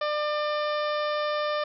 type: harmonic tone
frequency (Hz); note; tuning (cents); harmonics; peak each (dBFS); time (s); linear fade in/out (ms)
598; D5; +31; 1 / 2 / 3 / 4 / 5 / 6 / 7 / 8 / 9; -27 / -30 / -36 / -41 / -43 / -40 / -47 / -44 / -48; 0.01-1.64; 5
effects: none